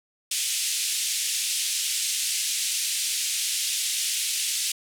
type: band-pass noise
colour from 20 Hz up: white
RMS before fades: -27 dBFS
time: 0.31-4.72 s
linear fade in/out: 5 ms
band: 2500 to 10000 Hz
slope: 24 dB/octave
effects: none